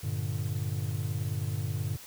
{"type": "chord", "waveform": "triangle", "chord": "G minor", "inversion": "none", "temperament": "equal", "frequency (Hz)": [98, 116.54, 146.83], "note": ["G2", "Bb2", "D3"], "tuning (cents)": [0, 0, 0], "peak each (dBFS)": [-31, -32, -33], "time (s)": [0.03, 1.97], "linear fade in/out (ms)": 10, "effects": ["white hiss -48 dBFS RMS until 2.06 s"]}